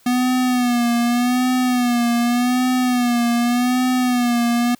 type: tone with vibrato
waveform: square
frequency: 245 Hz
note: B3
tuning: 14 cents flat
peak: -16 dBFS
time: 0.06-4.75 s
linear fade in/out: 5 ms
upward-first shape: sine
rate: 0.85 Hz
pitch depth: 61 cents each way
effects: white hiss -54 dBFS RMS until 4.79 s